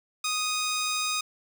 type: tone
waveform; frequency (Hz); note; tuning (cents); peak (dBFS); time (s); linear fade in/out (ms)
10% pulse; 1244.5; D#6; 0; -18; 0.24-1.21; 5
effects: none